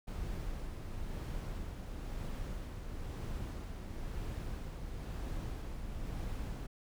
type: noise with tremolo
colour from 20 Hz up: brown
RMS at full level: -39 dBFS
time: 0.07-6.67 s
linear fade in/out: 10 ms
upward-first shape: sine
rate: 1 Hz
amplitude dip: 35%
effects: none